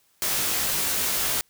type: noise with comb filter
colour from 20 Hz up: white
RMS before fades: -25 dBFS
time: 0.22-1.41 s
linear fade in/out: 0 ms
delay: 18 ms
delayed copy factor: -0.8
effects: white hiss -64 dBFS RMS until 1.49 s